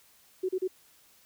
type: tone bursts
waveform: sine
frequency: 372.6 Hz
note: F#4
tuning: 12 cents sharp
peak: -26 dBFS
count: 3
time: 0.43-0.678 s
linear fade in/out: 10 ms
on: 60 ms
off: 34 ms
effects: white hiss -61 dBFS RMS until 1.25 s